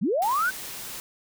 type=linear sweep; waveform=sine; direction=up; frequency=148.8 to 1568 Hz; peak=-21 dBFS; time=0.01-0.51 s; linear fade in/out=20 ms
type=noise; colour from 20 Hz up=white; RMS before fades=-37 dBFS; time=0.22-1 s; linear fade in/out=0 ms
effects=none